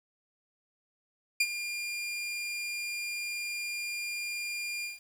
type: tone with ADSR envelope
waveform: sawtooth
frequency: 2407 Hz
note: D7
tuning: 42 cents sharp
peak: -18 dBFS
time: 1.4-5 s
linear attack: 6 ms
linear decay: 51 ms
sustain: -12 dB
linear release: 160 ms
effects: low-pass 12000 Hz 12 dB/octave + 9-bit